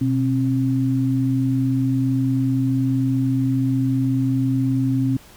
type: tone pair together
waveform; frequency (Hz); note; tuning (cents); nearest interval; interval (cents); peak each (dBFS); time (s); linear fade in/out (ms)
sine; 125.43 / 266.7; B2 / C4; +27 / +33; octave + minor second; 1306; -20 / -19; 0.01-5.17; 5
effects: pink hiss -47 dBFS RMS until 5.36 s